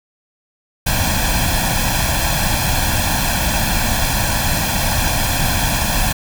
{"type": "noise with comb filter", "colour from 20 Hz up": "pink", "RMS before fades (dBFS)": -17, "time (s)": [0.86, 6.13], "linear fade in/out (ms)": 10, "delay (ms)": 1.2, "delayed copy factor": 0.8, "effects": []}